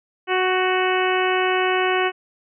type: harmonic tone with a mistuned harmonic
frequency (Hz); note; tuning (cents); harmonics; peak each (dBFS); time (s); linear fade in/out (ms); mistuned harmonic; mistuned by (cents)
370; F#4; 0; 1 / 2 / 3 / 4 / 5 / 6 / 7 / 8; -21 / -24 / -26 / -27 / -28 / -29 / -29 / -30; 0.27-2.12; 50; 4; +19
effects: none